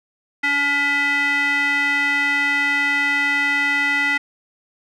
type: tone with band-pass filter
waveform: square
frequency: 284.6 Hz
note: C#4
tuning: 46 cents sharp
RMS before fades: -19 dBFS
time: 0.43-4.18 s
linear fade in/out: 10 ms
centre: 2000 Hz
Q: 4.4
effects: none